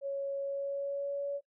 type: tone with pitch glide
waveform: sine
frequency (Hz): 554.4 to 565.1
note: C#5 to C#5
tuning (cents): 0 to +33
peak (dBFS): -32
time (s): 0.01-1.41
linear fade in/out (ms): 50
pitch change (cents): +33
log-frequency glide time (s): 0.39-1.29
effects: noise-tail reverb RT60 0.1 s tail -19 dB re dry